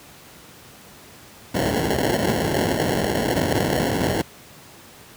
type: noise with sample-and-hold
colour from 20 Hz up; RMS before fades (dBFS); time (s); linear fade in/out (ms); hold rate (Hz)
white; -21; 1.54-4.22; 10; 1225
effects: pink hiss -45 dBFS RMS until 5.16 s + high-pass 80 Hz 12 dB/octave